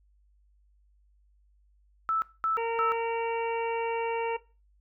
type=tone bursts; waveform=sine; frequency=1315 Hz; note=E6; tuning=5 cents flat; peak=-24 dBFS; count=3; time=2.09-2.92 s; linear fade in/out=0 ms; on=130 ms; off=220 ms
type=harmonic tone; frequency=460 Hz; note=A#4; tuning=23 cents flat; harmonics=1 / 2 / 3 / 4 / 5 / 6; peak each=-29 / -32 / -45 / -46 / -41 / -41 dBFS; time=2.57-4.37 s; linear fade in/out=10 ms
effects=noise-tail reverb RT60 0.3 s tail -18 dB re dry + added 50 Hz sine -61 dBFS peak until 4.8 s